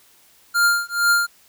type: tone with tremolo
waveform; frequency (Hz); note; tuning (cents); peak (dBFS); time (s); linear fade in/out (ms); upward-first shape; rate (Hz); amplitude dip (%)
square; 1400; F6; +4; -13; 0.54-1.27; 20; triangle; 2.2; 100
effects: white hiss -54 dBFS RMS until 1.48 s